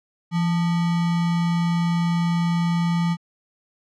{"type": "tone with sample-and-hold", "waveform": "sine", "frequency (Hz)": 170, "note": "F3", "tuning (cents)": -46, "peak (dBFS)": -18, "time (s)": [0.31, 3.17], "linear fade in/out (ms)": 50, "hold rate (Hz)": 1050, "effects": ["low-pass 5000 Hz 12 dB/octave"]}